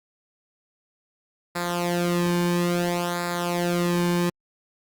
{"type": "tone with flanger", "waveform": "sawtooth", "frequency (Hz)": 174.61, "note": "F3", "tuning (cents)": 0, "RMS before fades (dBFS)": -24, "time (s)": [1.55, 4.3], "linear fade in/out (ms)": 10, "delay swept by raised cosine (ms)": [0.33, 1.53], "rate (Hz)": 0.59, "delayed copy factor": -0.75, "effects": ["Opus 48 kbps"]}